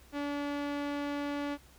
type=tone with low-pass filter; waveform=sawtooth; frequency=287.6 Hz; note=D4; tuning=36 cents flat; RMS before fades=-35 dBFS; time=0.12-1.58 s; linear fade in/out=50 ms; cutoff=3500 Hz; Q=0.69; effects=added 64 Hz sine -59 dBFS peak until 1.78 s + pink hiss -60 dBFS RMS until 1.78 s